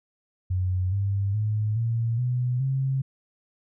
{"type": "tone with pitch steps", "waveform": "sine", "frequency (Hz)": [92, 99.17, 106.91, 115.25, 124.23, 133.92], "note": ["F#2", "G2", "A2", "A#2", "B2", "C3"], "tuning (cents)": [-9, 21, -49, -19, 11, 41], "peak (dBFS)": -22, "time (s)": [0.5, 3.02], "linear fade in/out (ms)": 10, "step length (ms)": 420, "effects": []}